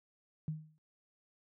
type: tone with exponential decay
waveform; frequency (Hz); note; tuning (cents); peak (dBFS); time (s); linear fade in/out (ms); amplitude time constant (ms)
sine; 155.56; D#3; 0; -31; 0.48-0.78; 0; 64
effects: high-pass 80 Hz 12 dB/octave

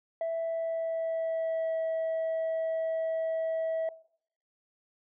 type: tone with pitch glide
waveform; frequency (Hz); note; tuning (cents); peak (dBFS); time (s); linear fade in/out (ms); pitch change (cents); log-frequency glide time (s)
sine; 659.3 to 648.3; E5 to E5; 0 to -29; -26; 0.21-3.89; 2; -29; 0.43-1.77
effects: noise-tail reverb RT60 0.6 s tail -20 dB re dry + tanh soft clip ceiling -27 dBFS

